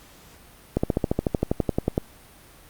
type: slowing click train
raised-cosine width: 2 ms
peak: -7 dBFS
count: 16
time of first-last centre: 0.77-1.979 s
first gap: 65 ms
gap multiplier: 1.03
effects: pink hiss -50 dBFS RMS until 2.69 s + Opus 48 kbps